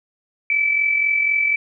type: tone pair together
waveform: sine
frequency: 2270 / 2314 Hz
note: C#7 / D7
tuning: +41 / -26 cents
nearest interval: unison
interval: 33 cents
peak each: -25 / -16 dBFS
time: 0.5-1.56 s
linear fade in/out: 2 ms
effects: none